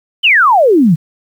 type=exponential sweep; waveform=sine; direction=down; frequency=3136 to 146.83 Hz; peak=-5 dBFS; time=0.23-0.96 s; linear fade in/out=20 ms; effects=7-bit